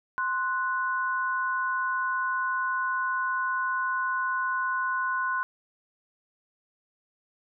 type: tone pair together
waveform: sine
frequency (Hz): 1045.2 / 1480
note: C6 / F#6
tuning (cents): -2 / 0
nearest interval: tritone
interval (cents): 602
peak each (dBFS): -28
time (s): 0.18-5.43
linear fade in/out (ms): 0
effects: none